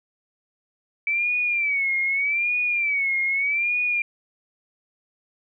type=tone with vibrato; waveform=sine; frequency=2296 Hz; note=D7; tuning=40 cents flat; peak=-20 dBFS; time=1.07-4.02 s; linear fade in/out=2 ms; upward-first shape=sine; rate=0.82 Hz; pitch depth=120 cents each way; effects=none